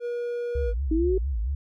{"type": "tone", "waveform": "triangle", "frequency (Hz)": 479.4, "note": "A#4", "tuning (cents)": 48, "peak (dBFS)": -25, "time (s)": [0, 0.74], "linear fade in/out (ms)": 50}
{"type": "tone with vibrato", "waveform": "sine", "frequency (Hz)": 61, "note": "B1", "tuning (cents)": -21, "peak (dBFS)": -24, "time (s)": [0.55, 1.55], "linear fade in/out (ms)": 5, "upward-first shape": "sine", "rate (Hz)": 4.4, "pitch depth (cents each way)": 260}
{"type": "linear sweep", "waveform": "sine", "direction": "up", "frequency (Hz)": [311.1, 384.6], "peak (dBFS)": -21, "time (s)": [0.91, 1.18], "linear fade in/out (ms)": 5}
{"effects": []}